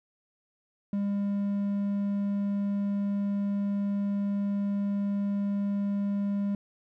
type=tone; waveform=triangle; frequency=201.2 Hz; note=G3; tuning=45 cents sharp; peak=-24 dBFS; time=0.93-6.55 s; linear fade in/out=2 ms; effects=none